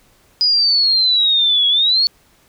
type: exponential two-way sweep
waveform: sine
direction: down then up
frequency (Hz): 4978 to 3322 to 4465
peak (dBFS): -11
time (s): 0.41-2.07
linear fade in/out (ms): 0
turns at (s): 1.68
effects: pink hiss -54 dBFS RMS until 2.48 s